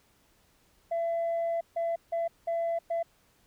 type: tone bursts at uneven times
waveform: sine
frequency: 672 Hz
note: E5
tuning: 33 cents sharp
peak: -25 dBFS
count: 5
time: 0.91-1.61 / 1.76-1.96 / 2.12-2.28 / 2.47-2.79 / 2.9-3.03 s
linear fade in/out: 10 ms
effects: tanh soft clip ceiling -25 dBFS + pink hiss -66 dBFS RMS until 3.46 s